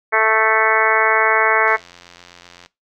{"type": "harmonic tone", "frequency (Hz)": 220, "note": "A3", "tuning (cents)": 0, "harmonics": [2, 3, 4, 5, 6, 7, 8, 9, 10], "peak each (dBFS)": [-21, -21, -21, -21, -21, -21, -21, -21, -21], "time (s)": [0.12, 1.77], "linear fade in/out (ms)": 20}
{"type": "click train", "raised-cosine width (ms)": 0.2, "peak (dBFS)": -23, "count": 87, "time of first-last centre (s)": [1.68, 2.661], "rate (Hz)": 87.7}
{"effects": ["noise-tail reverb RT60 0.2 s tail -19 dB re dry"]}